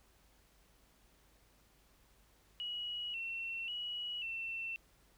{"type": "tone with pitch steps", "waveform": "sine", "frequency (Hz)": [2913, 2710, 2920, 2690], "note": ["F#7", "E7", "F#7", "E7"], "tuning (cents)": [-28, 47, -24, 34], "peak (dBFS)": -38, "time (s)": [2.6, 4.76], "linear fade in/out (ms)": 0, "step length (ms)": 540, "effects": ["added 50 Hz sine -70 dBFS peak until 5.17 s", "pink hiss -69 dBFS RMS until 5.17 s"]}